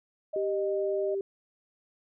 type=tone with pitch glide; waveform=sine; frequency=622.3 to 614.1 Hz; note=D#5 to D#5; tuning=0 to -23 cents; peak=-30 dBFS; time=0.33-1.15 s; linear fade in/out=10 ms; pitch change=-23 cents; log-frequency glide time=0.45-0.59 s
type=tone; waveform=sine; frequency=392 Hz; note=G4; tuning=in tune; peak=-28 dBFS; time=0.36-1.21 s; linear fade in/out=2 ms
effects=none